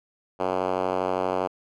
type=tone with band-pass filter; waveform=5% pulse; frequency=92.5 Hz; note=F#2; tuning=in tune; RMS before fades=-26 dBFS; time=0.39-1.48 s; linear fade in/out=20 ms; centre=600 Hz; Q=1; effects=none